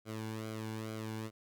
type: tone with flanger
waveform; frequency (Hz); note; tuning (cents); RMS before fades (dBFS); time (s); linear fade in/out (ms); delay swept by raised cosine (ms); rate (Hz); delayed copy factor
sawtooth; 110; A2; 0; -41; 0.05-1.31; 50; 1.1 to 1.6; 2.3; -0.7
effects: none